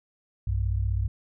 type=tone pair together; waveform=sine; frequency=61.3 / 97.09 Hz; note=B1 / G2; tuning=-12 / -16 cents; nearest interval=minor sixth; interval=796 cents; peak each=-26 / -26 dBFS; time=0.47-1.08 s; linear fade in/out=5 ms; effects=none